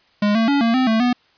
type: tone with pitch steps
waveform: square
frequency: 206.8 / 225.7 / 282.7 / 229.9 / 258 / 222.3 / 245.9 Hz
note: G#3 / A3 / C#4 / A#3 / C4 / A3 / B3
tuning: -7 / +44 / +34 / -24 / -24 / +18 / -7 cents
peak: -15 dBFS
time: 0.22-1.13 s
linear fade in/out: 5 ms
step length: 130 ms
effects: white hiss -57 dBFS RMS until 1.37 s + resampled to 11025 Hz